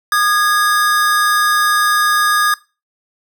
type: tone pair together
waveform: square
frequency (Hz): 1221.3 / 1661.2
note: D#6 / G#6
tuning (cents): -33 / 0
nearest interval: perfect fourth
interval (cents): 533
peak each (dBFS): -15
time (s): 0.12-2.54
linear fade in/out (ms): 2
effects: noise-tail reverb RT60 0.3 s tail -21 dB re dry